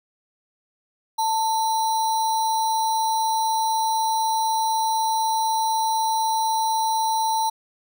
sine tone with sample-and-hold, 888 Hz, A5, 16 cents sharp, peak -19 dBFS, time 1.18-7.5 s, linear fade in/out 10 ms, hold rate 4900 Hz, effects none

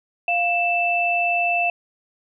sine tone pair together, 698.5 / 2648 Hz, F5 / E7, 0 / +7 cents, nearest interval octave + major seventh, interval 2307 cents, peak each -21 / -20 dBFS, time 0.28-1.7 s, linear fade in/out 2 ms, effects none

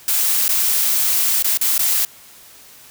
blue noise with dropouts, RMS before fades -17 dBFS, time 0.08-2.05 s, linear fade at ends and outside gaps 2 ms, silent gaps 0.481-0.49 / 1.425-1.444 / 1.573-1.612 / 1.78-1.792 s, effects white hiss -44 dBFS RMS until 2.9 s

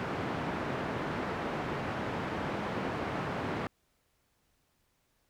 pink band-pass noise, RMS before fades -35 dBFS, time 0-3.67 s, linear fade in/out 0 ms, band 130 to 1700 Hz, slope 12 dB/octave, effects pink hiss -74 dBFS RMS until 5.29 s

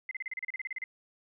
sine tone bursts, 2060 Hz, C7, 28 cents flat, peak -33 dBFS, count 14, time 0.09-0.84 s, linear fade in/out 2 ms, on 22 ms, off 34 ms, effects none

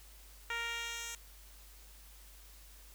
10% pulse tone with band-pass filter sweep, 466.2 Hz, A#4, in tune, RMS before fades -40 dBFS, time 0.5-1.15 s, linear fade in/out 2 ms, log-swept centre 1900 to 7300 Hz, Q 0.96, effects added 50 Hz sine -55 dBFS peak until 2.94 s + white hiss -59 dBFS RMS until 2.94 s

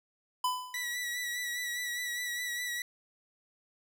square tone with exponential decay, 1003 Hz, B5, 26 cents sharp, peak -26 dBFS, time 0.44-0.95 s, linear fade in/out 5 ms, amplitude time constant 110 ms
sawtooth tone with vibrato, 1947 Hz, B6, 25 cents flat, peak -30 dBFS, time 0.74-2.82 s, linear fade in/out 2 ms, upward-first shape sine, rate 4.9 Hz, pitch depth 31 cents each way
effects none

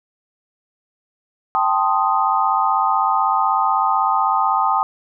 sine chord, A half-diminished seventh, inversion third, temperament equal, 784 / 880 / 1046.5 / 1244.5 Hz, G5 / A5 / C6 / Eb6, 0 / 0 / 0 / 0 cents, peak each -20 / -20 / -22 / -19 dBFS, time 1.55-4.83 s, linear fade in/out 0 ms, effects none

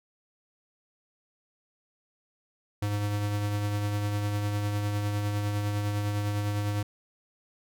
square tone with tremolo, 103.2 Hz, G#2, 10 cents flat, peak -26 dBFS, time 2.82-6.83 s, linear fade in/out 5 ms, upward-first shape triangle, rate 9.9 Hz, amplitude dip 35%, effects none

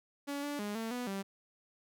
sawtooth tone with pitch steps, 283.7 / 289.5 / 206.5 / 224.9 / 246.4 / 195.6 Hz, C#4 / D4 / G#3 / A3 / B3 / G3, +40 / -25 / -10 / +38 / -4 / -4 cents, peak -32 dBFS, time 0.27-1.23 s, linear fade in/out 20 ms, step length 160 ms, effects none

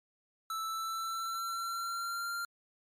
square tone with pitch glide, 1318.5 to 1387.3 Hz, E6 to F6, 0 to -12 cents, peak -35 dBFS, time 0.5-2.45 s, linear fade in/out 2 ms, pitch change +88 cents, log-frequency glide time 0.65-2.34 s, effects MP3 64 kbps

